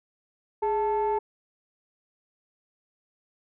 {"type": "tone pair together", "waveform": "sine", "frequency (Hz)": [415.8, 880], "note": ["G#4", "A5"], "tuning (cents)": [2, 0], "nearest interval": "octave + minor second", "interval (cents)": 1298, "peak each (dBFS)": -24, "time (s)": [0.62, 1.19], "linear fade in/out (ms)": 10, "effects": ["tanh soft clip ceiling -19 dBFS"]}